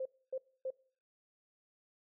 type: tone bursts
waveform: sine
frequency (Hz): 523.3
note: C5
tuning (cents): 0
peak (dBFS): -35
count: 3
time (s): 0-0.705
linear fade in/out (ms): 5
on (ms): 55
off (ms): 270
effects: noise-tail reverb RT60 0.5 s tail -23 dB re dry